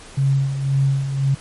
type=tone with tremolo; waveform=sine; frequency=136.8 Hz; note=C#3; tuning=23 cents flat; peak=-13 dBFS; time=0.17-1.35 s; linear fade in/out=10 ms; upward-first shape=sine; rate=1.9 Hz; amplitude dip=60%; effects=pink hiss -41 dBFS RMS until 1.4 s + MP3 48 kbps